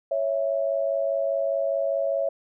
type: tone pair together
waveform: sine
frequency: 554.4 / 659.3 Hz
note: C#5 / E5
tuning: 0 / 0 cents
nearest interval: minor third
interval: 300 cents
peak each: -24 / -26 dBFS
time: 0.11-2.29 s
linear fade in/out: 5 ms
effects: none